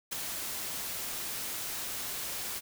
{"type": "noise with ADSR envelope", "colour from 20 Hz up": "white", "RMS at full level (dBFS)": -32, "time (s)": [0.11, 2.61], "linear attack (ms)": 19, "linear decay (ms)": 4, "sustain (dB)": -5, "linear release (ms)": 35, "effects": []}